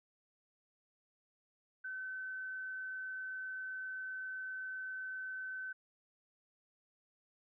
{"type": "tone with frequency modulation", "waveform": "sine", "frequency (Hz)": 1525, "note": "G6", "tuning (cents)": -48, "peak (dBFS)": -40, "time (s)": [1.84, 5.73], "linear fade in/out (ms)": 10, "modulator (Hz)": 27.7, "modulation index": 0.21, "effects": []}